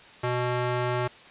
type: tone with band-pass filter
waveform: square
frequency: 123.47 Hz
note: B2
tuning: in tune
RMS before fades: -27 dBFS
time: 0.23-1.08 s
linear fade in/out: 10 ms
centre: 970 Hz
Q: 0.52
effects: white hiss -49 dBFS RMS until 1.3 s + resampled to 8000 Hz